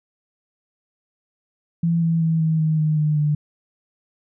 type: tone with pitch steps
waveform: sine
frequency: 167.8 / 165.01 / 162.27 / 159.58 / 156.93 / 154.32 / 151.75 / 149.23 Hz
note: E3 / E3 / E3 / D#3 / D#3 / D#3 / D#3 / D3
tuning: +31 / +2 / -27 / +44 / +15 / -14 / -43 / +28 cents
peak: -16 dBFS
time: 1.83-3.35 s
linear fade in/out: 5 ms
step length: 190 ms
effects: none